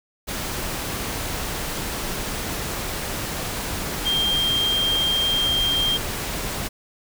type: tone in noise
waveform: sine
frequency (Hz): 3192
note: G7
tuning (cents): +31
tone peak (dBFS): -19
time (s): 4.05-5.98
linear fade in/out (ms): 20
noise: pink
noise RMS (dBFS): -28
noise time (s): 0.27-6.69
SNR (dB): +6
effects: none